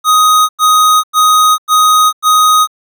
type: tone bursts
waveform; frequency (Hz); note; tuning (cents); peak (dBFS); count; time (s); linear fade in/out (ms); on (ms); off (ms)
square; 1251; D#6; +9; -6; 5; 0.04-2.674; 50; 450; 96
effects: none